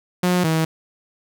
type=tone pair in turn; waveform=sawtooth; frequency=179.6 / 160.47 Hz; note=F3 / E3; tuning=+49 / -46 cents; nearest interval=major second; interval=195 cents; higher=first; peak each=-12 / -13 dBFS; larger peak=first; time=0.23-0.44 / 0.44-0.65 s; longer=neither; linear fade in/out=5 ms; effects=none